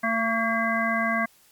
harmonic tone with a mistuned harmonic, 226 Hz, A3, 47 cents sharp, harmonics 1 / 3 / 5 / 7 / 9, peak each -28 / -28 / -28 / -28 / -28 dBFS, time 0.03-1.26 s, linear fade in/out 10 ms, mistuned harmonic 7, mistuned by +32 cents, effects white hiss -58 dBFS RMS until 1.51 s + MP3 96 kbps

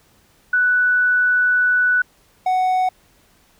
sine / triangle tone pair in turn, 1484 / 742 Hz, F#6 / F#5, +5 / +5 cents, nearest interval octave, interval 1200 cents, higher first, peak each -13 dBFS, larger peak neither, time 0.53-2.02 / 2.46-2.89 s, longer first, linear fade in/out 5 ms, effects pink hiss -56 dBFS RMS until 3.59 s

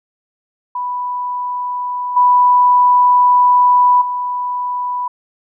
sine tone with level steps, 987.8 Hz, B5, in tune, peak -18 / -7 / -17 dBFS, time 0.75-5.08 s, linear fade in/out 5 ms, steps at 2.16 / 4.01 s, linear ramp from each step 10 ms, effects none

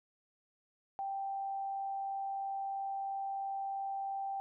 sine tone with amplitude modulation, 784 Hz, G5, in tune, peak -34 dBFS, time 0.99-4.4 s, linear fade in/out 0 ms, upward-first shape sine, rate 103 Hz, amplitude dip 25%, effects none

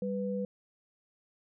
sine tone pair together, 196.4 / 494.9 Hz, G3 / B4, +4 / +4 cents, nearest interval octave + major third, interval 1600 cents, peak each -33 / -34 dBFS, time 0.02-0.45 s, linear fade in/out 2 ms, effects none

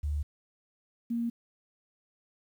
sine tone pair in turn, 73.7 / 234 Hz, D2 / A#3, +7 / +7 cents, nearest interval octave + minor sixth, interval 2000 cents, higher second, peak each -28 / -28 dBFS, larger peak neither, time 0.03-0.23 / 1.1-1.3 s, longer neither, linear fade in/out 10 ms, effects 10-bit

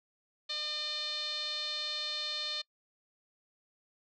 5% pulse tone with low-pass filter, 603 Hz, D5, 46 cents sharp, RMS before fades -36 dBFS, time 0.49-2.62 s, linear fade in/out 10 ms, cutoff 4000 Hz, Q 9.2, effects noise-tail reverb RT60 0.1 s tail -25 dB re dry

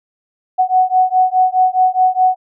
sine beating tone pair, 740 / 744.8 Hz, F#5 / F#5, 0 / +11 cents, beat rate 4.8 Hz, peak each -13 dBFS, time 0.58-2.36 s, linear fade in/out 20 ms, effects none

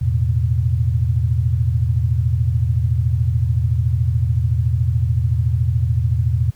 sine chord, E suspended fourth, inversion none, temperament just, 82.41 / 109.88 / 123.61 Hz, E2 / A2 / B2, 0 / -2 / +2 cents, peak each -19 / -19 / -19 dBFS, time 0.01-6.51 s, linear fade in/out 10 ms, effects pink hiss -53 dBFS RMS until 6.55 s

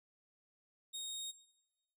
25% pulse tone, 3729 Hz, A#7, in tune, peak -37 dBFS, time 0.93-1.32 s, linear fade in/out 20 ms, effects noise-tail reverb RT60 1.0 s tail -17 dB re dry

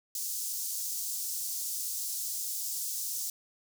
pink high-pass noise, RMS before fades -35 dBFS, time 0.15-3.3 s, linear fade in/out 2 ms, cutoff 5700 Hz, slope 24 dB/octave, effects none

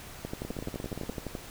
two click trains, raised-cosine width 2 ms, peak -23 / -21 dBFS, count 12 / 14, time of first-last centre 0.45-1.093 / 0.25-1.352 s, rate 17.1 / 11.8 Hz, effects pink hiss -46 dBFS RMS until 1.5 s

